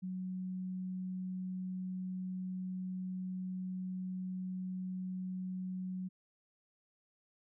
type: tone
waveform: sine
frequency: 185 Hz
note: F#3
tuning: in tune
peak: -37 dBFS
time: 0.02-6.09 s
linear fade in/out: 20 ms
effects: none